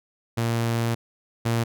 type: tone pair in turn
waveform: sawtooth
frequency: 116.1 / 116.1 Hz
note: A#2 / A#2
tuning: -7 / -7 cents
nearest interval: unison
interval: 0 cents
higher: neither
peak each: -18 / -17 dBFS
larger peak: second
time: 0.37-0.95 / 1.45-1.64 s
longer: first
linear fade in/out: 10 ms
effects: none